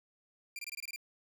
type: tone bursts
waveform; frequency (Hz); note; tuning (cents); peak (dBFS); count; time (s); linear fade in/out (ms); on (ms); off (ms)
sawtooth; 2380; D7; +22; -36; 8; 0.56-0.961; 2; 30; 23
effects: none